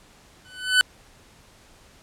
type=tone with exponential growth; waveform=25% pulse; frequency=1501 Hz; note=F#6; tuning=24 cents sharp; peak=-8 dBFS; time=0.45-0.81 s; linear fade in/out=0 ms; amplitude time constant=78 ms; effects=pink hiss -53 dBFS RMS until 2.02 s + low-pass 10000 Hz 12 dB/octave